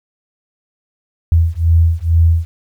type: beating tone pair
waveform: sine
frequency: 81.9 / 84.1 Hz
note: E2 / E2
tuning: -11 / +35 cents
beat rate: 2.2 Hz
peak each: -12 dBFS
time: 1.32-2.45 s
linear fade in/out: 0 ms
effects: 8-bit